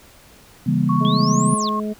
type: chord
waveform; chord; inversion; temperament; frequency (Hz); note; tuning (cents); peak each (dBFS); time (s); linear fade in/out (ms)
sine; C# diminished seventh; none; just; 138.59 / 166.31 / 199.57 / 239.5; C#3 / E3 / G3 / Bb3; 0 / +16 / +31 / +47; -21; 0.66-1.55; 10
type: tone with pitch glide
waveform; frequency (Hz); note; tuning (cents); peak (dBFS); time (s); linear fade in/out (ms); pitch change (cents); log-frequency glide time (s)
sine; 1108.7 to 1079.6; C#6 to C#6; 0 to -46; -21; 0.89-1.8; 5; -46; 1.14-1.34
type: harmonic tone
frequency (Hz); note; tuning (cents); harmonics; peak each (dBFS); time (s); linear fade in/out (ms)
212.2; G#3; +38; 1 / 2 / 3; -23 / -29 / -33; 1-1.94; 20
type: exponential two-way sweep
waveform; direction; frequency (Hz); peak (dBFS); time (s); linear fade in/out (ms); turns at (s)
sine; up then down; 3232 to 10210 to 3332; -25; 1.05-1.69; 0; 1.56
effects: pink hiss -48 dBFS RMS until 1.99 s